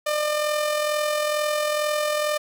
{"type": "tone with amplitude modulation", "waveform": "sawtooth", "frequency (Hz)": 600, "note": "D5", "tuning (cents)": 37, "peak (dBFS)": -16, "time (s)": [0.06, 2.38], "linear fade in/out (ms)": 10, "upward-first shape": "sine", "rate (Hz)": 42.2, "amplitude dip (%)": 40, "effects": []}